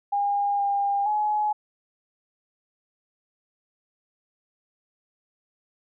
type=tone with pitch steps; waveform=sine; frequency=810 / 803 / 844 Hz; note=G#5 / G5 / G#5; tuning=-43 / +41 / +28 cents; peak=-21 dBFS; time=0.12-1.53 s; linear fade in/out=10 ms; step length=470 ms; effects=none